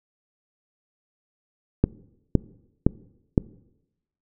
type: click train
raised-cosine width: 3 ms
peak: -3 dBFS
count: 4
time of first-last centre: 1.84-3.378 s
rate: 1.95 Hz
effects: noise-tail reverb RT60 0.9 s tail -22 dB re dry